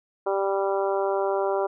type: harmonic tone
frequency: 196 Hz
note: G3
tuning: in tune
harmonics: 2 / 3 / 4 / 5 / 6 / 7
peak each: -25 / -27 / -30 / -32 / -37 / -37 dBFS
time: 0.26-1.67 s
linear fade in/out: 10 ms
effects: none